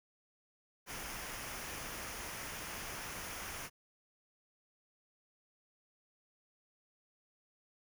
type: noise with comb filter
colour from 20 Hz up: pink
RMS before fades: -44 dBFS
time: 0.86-3.7 s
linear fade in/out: 50 ms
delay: 0.25 ms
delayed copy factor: -0.5
effects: none